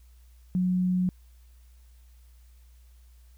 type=tone; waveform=sine; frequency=182.4 Hz; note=F#3; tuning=24 cents flat; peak=-22 dBFS; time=0.55-1.09 s; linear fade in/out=0 ms; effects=added 60 Hz sine -51 dBFS peak until 3.37 s + white hiss -67 dBFS RMS until 3.37 s